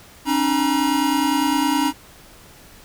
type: tone cluster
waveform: square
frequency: 272.9 / 302.7 / 956 Hz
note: C#4 / D#4 / A#5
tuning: -27 / -48 / +43 cents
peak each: -22 / -22 / -23 dBFS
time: 0.25-1.93 s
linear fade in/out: 50 ms
effects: pink hiss -46 dBFS RMS until 2.84 s